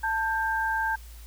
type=tone pair together; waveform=sine; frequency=888.4 / 1583 Hz; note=A5 / G6; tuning=+16 / +17 cents; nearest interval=minor seventh; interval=1001 cents; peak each=-27 dBFS; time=0.03-0.96 s; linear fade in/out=10 ms; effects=added 57 Hz sine -42 dBFS peak until 1.26 s + white hiss -53 dBFS RMS until 1.26 s